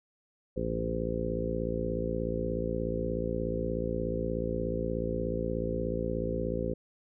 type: harmonic tone with a mistuned harmonic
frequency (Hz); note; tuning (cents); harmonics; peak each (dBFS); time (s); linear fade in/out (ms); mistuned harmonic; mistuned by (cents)
56.7; A#1; -47; 1 / 2 / 3 / 4 / 5 / 6 / 7 / 8 / 9; -37 / -40 / -37 / -38 / -40 / -41 / -37 / -41 / -35; 0.56-6.74; 10; 2; -28
effects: none